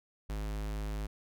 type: tone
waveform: square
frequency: 52.2 Hz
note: G#1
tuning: 10 cents sharp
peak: -35 dBFS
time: 0.29-1.07 s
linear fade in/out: 10 ms
effects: none